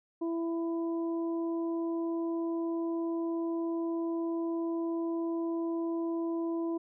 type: harmonic tone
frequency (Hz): 332.9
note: E4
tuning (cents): +17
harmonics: 1 / 2 / 3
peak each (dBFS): -30 / -43 / -45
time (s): 0.21-6.78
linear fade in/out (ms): 10
effects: none